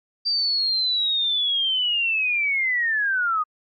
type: linear sweep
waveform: sine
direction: down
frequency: 4700 to 1214 Hz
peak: -19 dBFS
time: 0.25-3.44 s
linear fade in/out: 20 ms
effects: MP3 32 kbps